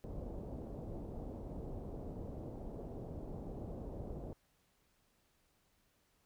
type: low-pass noise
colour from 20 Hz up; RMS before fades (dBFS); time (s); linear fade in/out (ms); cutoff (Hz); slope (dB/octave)
pink; -45; 0.04-4.33; 0; 660; 24
effects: pink hiss -75 dBFS RMS until 6.25 s

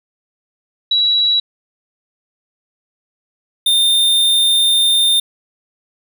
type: tone pair in turn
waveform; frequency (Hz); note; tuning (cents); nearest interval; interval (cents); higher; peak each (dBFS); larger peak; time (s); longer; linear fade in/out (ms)
sine / square; 3905 / 3623; B7 / A7; -20 / +50; minor second; 130; first; -11; neither; 0.91-1.4 / 3.66-5.2; second; 5
effects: none

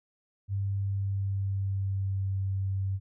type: tone with pitch glide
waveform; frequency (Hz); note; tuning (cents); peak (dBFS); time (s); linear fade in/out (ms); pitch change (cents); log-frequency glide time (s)
sine; 98.8 to 96.66; G2 to G2; +14 to -24; -27; 0.48-3; 50; -38; 0.77-2.35
effects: none

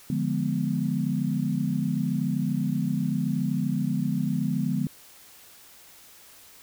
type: chord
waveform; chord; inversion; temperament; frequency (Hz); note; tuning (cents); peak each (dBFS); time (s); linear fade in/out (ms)
sine; D diminished seventh; none; equal; 146.83 / 174.61 / 207.7 / 246.9; D3 / F3 / Ab3 / Cb4; 0 / 0 / 0 / 0; -29; 0.1-4.87; 2
effects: white hiss -51 dBFS RMS until 6.62 s

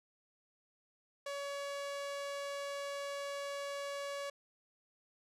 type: tone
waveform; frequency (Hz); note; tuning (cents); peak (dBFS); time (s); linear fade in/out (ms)
sawtooth; 564; C#5; +30; -35; 1.26-4.3; 5
effects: low-pass 9000 Hz 12 dB/octave

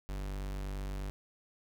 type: tone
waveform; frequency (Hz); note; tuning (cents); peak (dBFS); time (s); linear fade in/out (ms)
45% pulse; 48.71; G1; -10; -36; 0.09-1.1; 0
effects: none

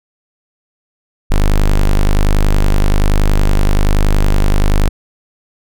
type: tone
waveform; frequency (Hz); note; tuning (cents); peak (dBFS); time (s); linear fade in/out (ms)
square; 25.3; G#0; -44; -8; 1.3-4.89; 10
effects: none

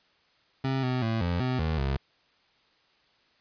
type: tone with pitch steps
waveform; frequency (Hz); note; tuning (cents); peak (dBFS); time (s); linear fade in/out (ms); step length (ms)
25% pulse; 133.3 / 127.3 / 112.7 / 87.2 / 127.7 / 79.7 / 68.1; C3 / C3 / A2 / F2 / C3 / D#2 / C#2; +33 / -47 / +42 / -2 / -42 / +42 / -30; -22; 0.64-1.97; 5; 190
effects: white hiss -65 dBFS RMS until 3.4 s + resampled to 11025 Hz

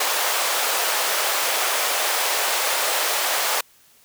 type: high-pass noise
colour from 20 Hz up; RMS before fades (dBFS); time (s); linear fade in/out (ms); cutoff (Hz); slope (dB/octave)
pink; -22; 0-3.61; 5; 540; 24
effects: white hiss -55 dBFS RMS until 4.04 s

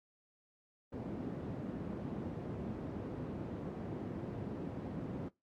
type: band-pass noise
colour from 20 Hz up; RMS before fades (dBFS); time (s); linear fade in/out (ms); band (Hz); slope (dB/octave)
white; -42; 0.92-5.29; 10; 100 to 280; 12
effects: noise-tail reverb RT60 0.2 s tail -20 dB re dry + AAC 64 kbps

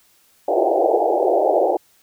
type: band-pass noise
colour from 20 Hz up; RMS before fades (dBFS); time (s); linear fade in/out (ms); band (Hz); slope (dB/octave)
white; -17; 0.48-1.77; 5; 330 to 810; 96
effects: white hiss -57 dBFS RMS until 2.02 s

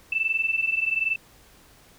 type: tone pair together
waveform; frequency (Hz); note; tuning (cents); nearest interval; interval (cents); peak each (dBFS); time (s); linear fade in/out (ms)
sine; 2636 / 2657; E7 / E7; -1 / +13; unison; 14; -26 / -24; 0.12-1.16; 5
effects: pink hiss -54 dBFS RMS until 1.98 s

